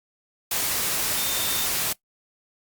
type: tone in noise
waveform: sine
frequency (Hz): 3619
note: A7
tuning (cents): +48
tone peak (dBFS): -32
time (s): 1.17-1.66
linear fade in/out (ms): 5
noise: white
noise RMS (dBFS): -25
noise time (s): 0.51-1.93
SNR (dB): -10
effects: noise-tail reverb RT60 0.1 s tail -20 dB re dry + Opus 48 kbps